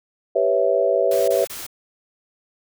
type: chord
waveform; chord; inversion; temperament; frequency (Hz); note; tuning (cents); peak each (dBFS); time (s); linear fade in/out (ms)
sine; C# half-diminished seventh; second; equal; 392 / 493.9 / 554.4 / 659.3; G4 / B4 / C#5 / E5; 0 / 0 / 0 / 0; -23 / -21 / -20 / -21; 0.35-1.45; 10
type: noise bursts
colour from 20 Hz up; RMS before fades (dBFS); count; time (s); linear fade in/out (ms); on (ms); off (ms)
white; -33; 3; 1.11-1.666; 5; 170; 23
effects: none